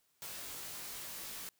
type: noise with comb filter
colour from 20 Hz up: white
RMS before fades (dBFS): -45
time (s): 0.22-1.49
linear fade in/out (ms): 0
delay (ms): 19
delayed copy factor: -0.75
effects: white hiss -75 dBFS RMS until 1.59 s